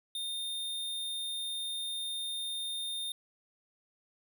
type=tone; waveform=square; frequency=3639 Hz; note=A#7; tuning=42 cents flat; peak=-35 dBFS; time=0.15-3.12 s; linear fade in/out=2 ms; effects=none